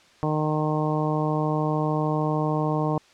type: harmonic tone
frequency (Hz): 153.3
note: D#3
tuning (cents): -25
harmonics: 1 / 2 / 3 / 4 / 5 / 6 / 7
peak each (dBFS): -25 / -28 / -30 / -31 / -32 / -33 / -33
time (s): 0.23-2.98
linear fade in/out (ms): 0
effects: white hiss -55 dBFS RMS until 3.13 s + low-pass 5000 Hz 12 dB/octave